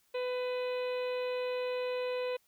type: harmonic tone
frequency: 500 Hz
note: B4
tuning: 21 cents sharp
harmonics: 1 / 2 / 3 / 4 / 5 / 6 / 7 / 8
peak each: -32 / -44 / -51 / -50 / -45 / -53 / -56 / -51 dBFS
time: 0.14-2.37 s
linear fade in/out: 10 ms
effects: white hiss -71 dBFS RMS until 2.47 s